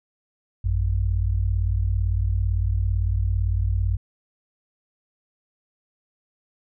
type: tone pair together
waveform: sine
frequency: 54.67 / 92.5 Hz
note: A1 / F#2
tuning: -10 / 0 cents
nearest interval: major sixth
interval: 910 cents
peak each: -22 dBFS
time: 0.64-3.97 s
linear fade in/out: 10 ms
effects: none